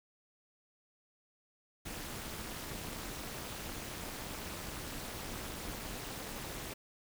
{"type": "noise with amplitude modulation", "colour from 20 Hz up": "pink", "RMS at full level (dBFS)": -39, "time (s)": [1.85, 6.74], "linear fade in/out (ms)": 10, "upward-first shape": "sine", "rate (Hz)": 261, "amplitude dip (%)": 90, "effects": []}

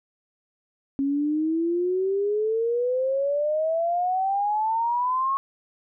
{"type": "exponential sweep", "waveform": "sine", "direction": "up", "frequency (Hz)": [272.2, 1100], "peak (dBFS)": -21, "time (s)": [0.99, 5.37], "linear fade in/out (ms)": 0, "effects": []}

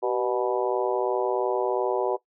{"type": "harmonic tone with a mistuned harmonic", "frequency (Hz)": 122.8, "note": "B2", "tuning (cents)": -9, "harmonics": [3, 4, 5, 6, 7, 8], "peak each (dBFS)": [-26, -28, -30, -32, -33, -34], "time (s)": [0.02, 2.17], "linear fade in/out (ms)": 20, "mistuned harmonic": 3, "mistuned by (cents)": 61, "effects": ["noise-tail reverb RT60 0.1 s tail -17 dB re dry"]}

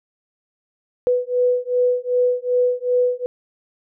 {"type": "beating tone pair", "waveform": "sine", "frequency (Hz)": [493.9, 496.5], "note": ["B4", "B4"], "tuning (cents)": [0, 9], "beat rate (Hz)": 2.6, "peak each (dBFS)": -19, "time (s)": [1.07, 3.26], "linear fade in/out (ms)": 0, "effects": []}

